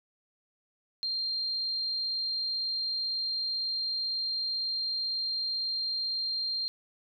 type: tone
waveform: sine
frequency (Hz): 4186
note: C8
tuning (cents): 0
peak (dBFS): -29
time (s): 1.03-6.68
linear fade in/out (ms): 0
effects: none